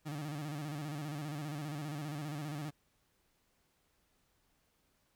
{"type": "tone with vibrato", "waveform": "30% pulse", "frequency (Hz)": 148.8, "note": "D3", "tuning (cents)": 23, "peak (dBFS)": -36, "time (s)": [0.05, 2.71], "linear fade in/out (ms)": 20, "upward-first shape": "square", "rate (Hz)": 15, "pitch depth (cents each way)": 72, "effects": ["pink hiss -75 dBFS RMS until 5.15 s"]}